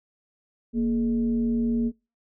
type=tone with frequency modulation; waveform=sine; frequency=233.8 Hz; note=A#3; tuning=5 cents sharp; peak=-21 dBFS; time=0.73-1.92 s; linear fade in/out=50 ms; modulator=190 Hz; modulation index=0.44; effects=noise-tail reverb RT60 0.3 s tail -26 dB re dry